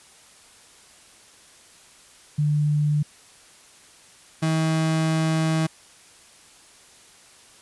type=tone pair in turn; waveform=sine / 35% pulse; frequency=148.7 / 159.77 Hz; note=D3 / D#3; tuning=+22 / +46 cents; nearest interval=minor second; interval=124 cents; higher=second; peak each=-18 dBFS; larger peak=neither; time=2.38-3.03 / 4.42-5.67 s; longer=second; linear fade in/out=10 ms; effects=white hiss -51 dBFS RMS until 7.61 s + resampled to 24000 Hz